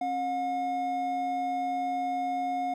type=tone pair together; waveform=triangle; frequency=270 / 720.8 Hz; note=C#4 / F#5; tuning=-45 / -45 cents; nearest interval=octave + perfect fourth; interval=1700 cents; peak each=-34 / -26 dBFS; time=0.01-2.74 s; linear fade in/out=5 ms; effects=none